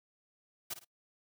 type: noise with echo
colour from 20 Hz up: white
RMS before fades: -38 dBFS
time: 0.7-0.74 s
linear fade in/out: 10 ms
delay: 54 ms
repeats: 2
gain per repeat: -10 dB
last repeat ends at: 0.848 s
effects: noise-tail reverb RT60 0.1 s tail -22 dB re dry